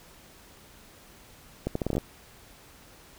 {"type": "accelerating click train", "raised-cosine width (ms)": 2, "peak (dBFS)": -14, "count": 9, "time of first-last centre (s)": [1.67, 1.981], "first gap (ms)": 84, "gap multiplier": 0.76, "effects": ["pink hiss -53 dBFS RMS until 3.18 s"]}